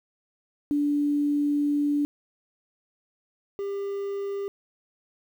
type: tone pair in turn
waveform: sine / triangle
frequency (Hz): 290.8 / 398.9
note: D4 / G4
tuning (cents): -17 / +30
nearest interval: perfect fourth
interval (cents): 547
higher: second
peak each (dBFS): -21 / -26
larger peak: first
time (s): 0.71-2.05 / 3.59-4.48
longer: first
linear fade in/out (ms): 0
effects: 9-bit